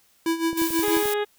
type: tone with tremolo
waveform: square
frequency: 329.6 Hz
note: E4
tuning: in tune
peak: -20 dBFS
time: 0.26-1.03 s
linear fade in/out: 2 ms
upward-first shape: sine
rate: 6.2 Hz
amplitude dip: 75%
type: click train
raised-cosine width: 2 ms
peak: -24 dBFS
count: 7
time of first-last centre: 0.53-1.056 s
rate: 11.4 Hz
type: noise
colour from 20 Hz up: blue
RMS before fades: -30 dBFS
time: 0.57-1.14 s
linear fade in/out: 5 ms
type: harmonic tone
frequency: 415.3 Hz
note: G#4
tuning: in tune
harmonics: 1 / 2 / 3 / 4 / 5 / 6 / 7 / 8 / 9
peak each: -23 / -31 / -37 / -34 / -39 / -42 / -42 / -41 / -41 dBFS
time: 0.82-1.25 s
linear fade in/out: 20 ms
effects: white hiss -61 dBFS RMS until 1.38 s